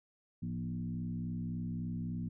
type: tone with frequency modulation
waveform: sine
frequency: 170.6 Hz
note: F3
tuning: 40 cents flat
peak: -35 dBFS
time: 0.42-2.29 s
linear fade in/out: 10 ms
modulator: 63.6 Hz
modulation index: 1.2
effects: none